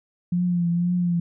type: tone with vibrato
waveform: sine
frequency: 174.61 Hz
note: F3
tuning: in tune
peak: -19 dBFS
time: 0.32-1.2 s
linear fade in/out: 5 ms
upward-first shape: triangle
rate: 2 Hz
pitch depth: 46 cents each way
effects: none